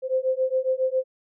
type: beating tone pair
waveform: sine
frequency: 516 / 523.3 Hz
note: C5 / C5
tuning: -24 / 0 cents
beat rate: 7.3 Hz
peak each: -24 dBFS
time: 0.02-1.04 s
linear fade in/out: 50 ms
effects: none